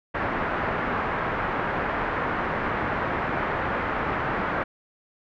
white low-pass noise, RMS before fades -27 dBFS, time 0.14-4.64 s, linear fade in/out 10 ms, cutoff 1700 Hz, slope 24 dB/octave, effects none

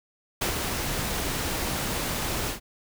pink noise with ADSR envelope, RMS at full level -25 dBFS, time 0.41-2.6 s, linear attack 10 ms, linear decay 100 ms, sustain -4 dB, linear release 110 ms, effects none

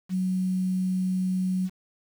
sine tone with quantisation, 185.5 Hz, F#3, 5 cents sharp, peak -23 dBFS, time 0.09-1.7 s, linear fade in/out 50 ms, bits 8, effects none

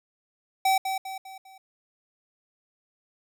square tone with echo, 767 Hz, G5, 38 cents flat, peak -20 dBFS, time 0.65-0.78 s, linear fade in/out 5 ms, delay 200 ms, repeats 4, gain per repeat -7 dB, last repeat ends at 1.58 s, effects none

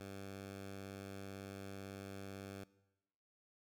10% pulse tone, 98 Hz, G2, in tune, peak -39 dBFS, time 0-2.64 s, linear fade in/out 5 ms, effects noise-tail reverb RT60 1.0 s tail -20 dB re dry

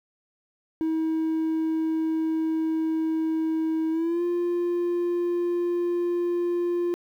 triangle tone with pitch glide, 320 to 349 Hz, D#4 to F4, +49 to -1 cents, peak -20 dBFS, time 0.81-6.94 s, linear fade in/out 0 ms, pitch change +150 cents, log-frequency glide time 3.91-4.23 s, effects tanh soft clip ceiling -16 dBFS + 10-bit

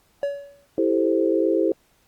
triangle tone with exponential decay, 566 Hz, C#5, 36 cents sharp, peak -17 dBFS, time 0.23-0.66 s, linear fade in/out 1 ms, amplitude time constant 92 ms
sine chord, A minor seventh, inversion second, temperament equal, 329.6 / 392 / 440 / 523.3 Hz, E4 / G4 / A4 / C5, 0 / 0 / 0 / 0 cents, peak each -21 / -23 / -25 / -24 dBFS, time 0.78-1.72 s, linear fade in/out 2 ms
effects pink hiss -62 dBFS RMS until 2.07 s + Opus 48 kbps

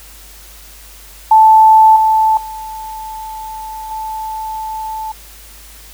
sine tone with level steps, 877 Hz, A5, 6 cents flat, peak -3 / -8 / -24 / -20 dBFS, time 1.31-5.12 s, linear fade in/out 5 ms, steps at 1.96 / 2.37 / 3.91 s, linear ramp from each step 2 ms, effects added 50 Hz sine -39 dBFS peak until 5.93 s + white hiss -39 dBFS RMS until 5.93 s

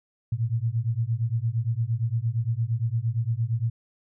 sine beating tone pair, 110.9 / 119.6 Hz, A2 / A#2, +14 / +45 cents, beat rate 8.7 Hz, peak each -26 dBFS, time 0.32-3.7 s, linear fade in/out 5 ms, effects none

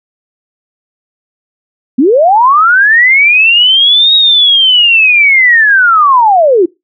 sine linear two-way sweep, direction up then down, 230.5 to 3802 to 321.6 Hz, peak -3 dBFS, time 1.98-6.66 s, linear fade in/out 10 ms, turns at 4.15 s, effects noise-tail reverb RT60 0.2 s tail -22 dB re dry

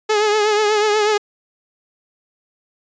sawtooth tone with vibrato, 422.9 Hz, G#4, 31 cents sharp, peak -10 dBFS, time 0.09-1.18 s, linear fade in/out 10 ms, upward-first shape triangle, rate 8.2 Hz, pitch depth 57 cents each way, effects resampled to 16000 Hz

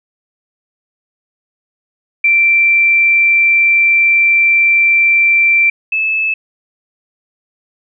sine tone pair in turn, 2349 / 2610 Hz, D7 / E7, 0 / -18 cents, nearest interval major second, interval 182 cents, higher second, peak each -7 / -12 dBFS, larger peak first, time 2.24-5.7 / 5.92-6.34 s, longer first, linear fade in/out 5 ms, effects none

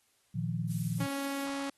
sine chord, Bb suspended fourth, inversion none, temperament equal, 116.54 / 155.56 / 174.61 Hz, Bb2 / Eb3 / F3, 0 / 0 / 0 cents, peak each -35 / -35 / -35 dBFS, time 0.34-1.07 s, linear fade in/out 20 ms
violet noise, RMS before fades -43 dBFS, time 0.67-1.49 s, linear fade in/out 50 ms
sawtooth tone, 277.2 Hz, C#4, in tune, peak -30 dBFS, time 1-1.7 s, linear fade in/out 5 ms
effects white hiss -71 dBFS RMS until 1.77 s + AAC 32 kbps

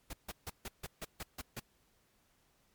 pink noise bursts, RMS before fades -42 dBFS, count 9, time 0.1-1.597 s, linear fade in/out 5 ms, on 33 ms, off 150 ms, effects pink hiss -72 dBFS RMS until 2.74 s + MP3 96 kbps

